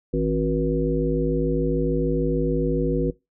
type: harmonic tone with a mistuned harmonic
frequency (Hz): 53.4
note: G#1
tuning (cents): +49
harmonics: 1 / 3 / 5 / 7 / 9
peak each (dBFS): -26 / -26 / -26 / -26 / -26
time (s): 0.13-3.11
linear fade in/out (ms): 10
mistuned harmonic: 7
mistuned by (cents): -33
effects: noise-tail reverb RT60 0.2 s tail -20 dB re dry